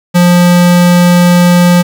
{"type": "tone", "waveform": "square", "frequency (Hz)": 176.2, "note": "F3", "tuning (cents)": 16, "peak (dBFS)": -4, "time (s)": [0.14, 1.83], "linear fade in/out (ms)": 20, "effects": ["7-bit"]}